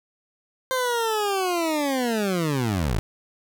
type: linear sweep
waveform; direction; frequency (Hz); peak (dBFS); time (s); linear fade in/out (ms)
20% pulse; down; 523.3 to 46.25; -17; 0.71-2.99; 0
effects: none